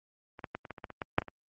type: clicks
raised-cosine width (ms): 0.5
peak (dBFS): -29 / -21 / -20 / -28 / -23 / -29 / -23 / -27 / -18 / -6 / -23 / -28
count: 12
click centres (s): 0.392 / 0.442 / 0.55 / 0.652 / 0.707 / 0.782 / 0.842 / 0.903 / 1.018 / 1.184 / 1.22 / 1.283
effects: high-pass 60 Hz 12 dB/octave + Opus 32 kbps